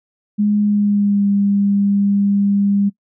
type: tone with pitch glide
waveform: sine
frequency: 207.7 to 200.7 Hz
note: G#3 to G3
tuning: 0 to +41 cents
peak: -12 dBFS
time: 0.38-2.9 s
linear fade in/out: 20 ms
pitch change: -59 cents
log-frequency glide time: 0.61-1.28 s
effects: noise-tail reverb RT60 0.1 s tail -22 dB re dry